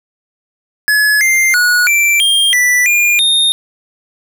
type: tone with pitch steps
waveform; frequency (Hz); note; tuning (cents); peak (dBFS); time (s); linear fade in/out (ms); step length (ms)
square; 1701 / 2098 / 1459 / 2344 / 3208 / 1973 / 2414 / 3676; G#6 / C7 / F#6 / D7 / G7 / B6 / D7 / A#7; +41 / +4 / -25 / -4 / +39 / -2 / +47 / -25; -9; 0.88-3.52; 0; 330
effects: none